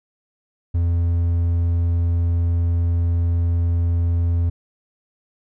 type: tone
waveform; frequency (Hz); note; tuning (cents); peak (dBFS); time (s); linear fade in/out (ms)
triangle; 85.3; F2; -40; -14; 0.74-4.5; 10
effects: none